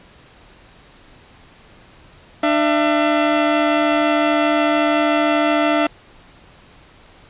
sawtooth tone pair together, 299.3 / 672 Hz, D4 / E5, +33 / +33 cents, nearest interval octave + major second, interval 1400 cents, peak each -13 dBFS, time 2.43-5.87 s, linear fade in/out 5 ms, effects pink hiss -47 dBFS RMS until 7.29 s + resampled to 8000 Hz

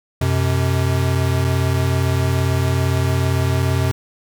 square tone pair together, 90.66 / 128.3 Hz, F#2 / C3, -35 / -34 cents, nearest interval tritone, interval 601 cents, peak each -19 dBFS, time 0.21-3.92 s, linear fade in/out 5 ms, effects none

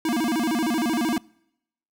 square tone with vibrato, 273.8 Hz, C#4, 21 cents flat, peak -22 dBFS, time 0.05-1.18 s, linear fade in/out 2 ms, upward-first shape square, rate 13 Hz, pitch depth 270 cents each way, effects noise-tail reverb RT60 0.8 s tail -25 dB re dry

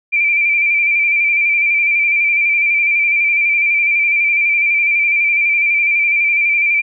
sine tone with vibrato, 2349 Hz, D7, in tune, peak -11 dBFS, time 0.12-6.82 s, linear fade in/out 20 ms, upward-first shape square, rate 12 Hz, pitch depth 29 cents each way, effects none

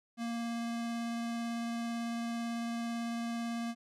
square tone with vibrato, 233.1 Hz, A#3, in tune, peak -35 dBFS, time 0.17-3.75 s, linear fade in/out 50 ms, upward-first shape triangle, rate 18 Hz, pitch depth 9 cents each way, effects low-pass 9000 Hz 12 dB/octave

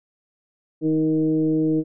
sine tone with frequency modulation, 313.9 Hz, D#4, 15 cents sharp, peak -17 dBFS, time 0.81-1.84 s, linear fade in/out 50 ms, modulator 156 Hz, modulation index 0.73, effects none

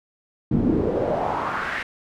brown noise with band-pass filter sweep, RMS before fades -23 dBFS, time 0.51-1.83 s, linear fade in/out 5 ms, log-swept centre 210 to 2100 Hz, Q 2.9, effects none

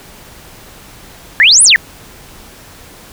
sine exponential two-way sweep, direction up then down, 1661.2 to 10548 to 1661.2 Hz, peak -3 dBFS, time 1.4-1.76 s, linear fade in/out 0 ms, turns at 1.63 s, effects pink hiss -37 dBFS RMS until 3.12 s

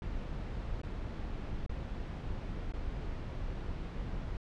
brown noise with dropouts, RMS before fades -38 dBFS, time 0.02-4.37 s, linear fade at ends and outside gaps 1 ms, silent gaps 0.816-0.833 / 1.663-1.694 / 2.721-2.737 s, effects low-pass 4000 Hz 12 dB/octave

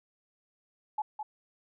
sine tone with echo, 853 Hz, G#5, 46 cents sharp, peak -28 dBFS, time 0.98-1.02 s, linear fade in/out 5 ms, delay 210 ms, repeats 1, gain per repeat -6 dB, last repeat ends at 1.23 s, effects none

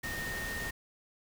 sine tone in noise, 1842 Hz, A#6, 21 cents flat, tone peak -37 dBFS, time 0.03-0.71 s, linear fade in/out 10 ms, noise pink, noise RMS -40 dBFS, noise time 0.03-0.71 s, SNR 0 dB, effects none

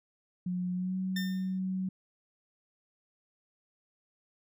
sine tone with pitch glide, 180.3 to 187.52 Hz, F#3 to F#3, -45 to +23 cents, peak -30 dBFS, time 0.46-1.89 s, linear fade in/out 5 ms, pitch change +68 cents, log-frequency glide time 0.73-0.97 s
20% pulse tone with exponential decay, 1800 Hz, A6, 39 cents sharp, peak -28 dBFS, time 1.16-1.59 s, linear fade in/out 5 ms, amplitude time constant 92 ms
effects none

